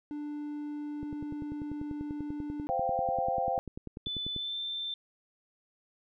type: tone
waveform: triangle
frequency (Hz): 295.4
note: D4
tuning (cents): +10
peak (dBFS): -33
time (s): 0.11-2.67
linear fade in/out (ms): 0
type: click train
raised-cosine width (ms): 3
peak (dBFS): -27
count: 35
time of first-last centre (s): 1.03-4.363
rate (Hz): 10.2
type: chord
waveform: sine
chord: C suspended fourth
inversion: none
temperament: equal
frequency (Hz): 523.3 / 698.5 / 784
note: C5 / F5 / G5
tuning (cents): 0 / 0 / 0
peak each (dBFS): -33 / -32 / -31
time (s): 2.69-3.59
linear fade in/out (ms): 0
type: tone with pitch glide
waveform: sine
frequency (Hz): 3500 to 3559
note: A7 to A7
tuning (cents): -10 to +19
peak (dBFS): -33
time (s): 4.06-4.94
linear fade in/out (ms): 2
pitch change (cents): +29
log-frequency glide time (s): 4.32-4.58
effects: none